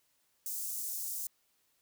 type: high-pass noise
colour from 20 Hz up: white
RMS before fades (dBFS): -38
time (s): 0.46-1.27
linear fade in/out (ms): 2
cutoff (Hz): 6200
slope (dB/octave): 24
effects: white hiss -74 dBFS RMS until 1.81 s